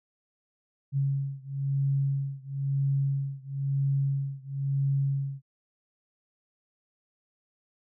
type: beating tone pair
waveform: sine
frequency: 137.6 / 138.6 Hz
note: C#3 / C#3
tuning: -12 / 0 cents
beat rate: 1 Hz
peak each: -28 / -29 dBFS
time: 0.92-5.42 s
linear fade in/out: 50 ms
effects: none